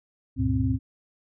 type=tone cluster; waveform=sine; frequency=70.6 / 99 / 119.2 / 262.5 Hz; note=C#2 / G2 / A#2 / C4; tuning=+32 / +18 / +39 / +6 cents; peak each=-29 / -26 / -27 / -26 dBFS; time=0.36-0.79 s; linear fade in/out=50 ms; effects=none